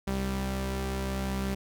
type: tone pair together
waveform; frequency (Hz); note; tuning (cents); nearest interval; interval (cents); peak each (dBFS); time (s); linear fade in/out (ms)
sawtooth; 65.41 / 195.6; C2 / G3; 0 / -4; octave + perfect fifth; 1896; -28; 0.07-1.55; 10
effects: none